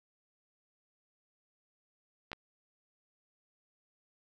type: clicks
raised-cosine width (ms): 0.3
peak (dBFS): -24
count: 2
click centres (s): 2.317 / 2.331
effects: none